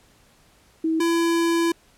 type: tone pair in turn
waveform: sine / square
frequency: 321.8 / 335.6 Hz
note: E4 / E4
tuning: -42 / +31 cents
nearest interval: minor second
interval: 73 cents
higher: second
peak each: -19 dBFS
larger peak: neither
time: 0.84-1 / 1-1.72 s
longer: second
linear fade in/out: 5 ms
effects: pink hiss -57 dBFS RMS until 1.97 s + low-pass 12000 Hz 12 dB/octave